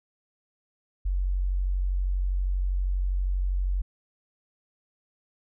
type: tone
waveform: sine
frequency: 46.25 Hz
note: F#1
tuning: in tune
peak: -23 dBFS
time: 1.05-3.82 s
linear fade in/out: 10 ms
effects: none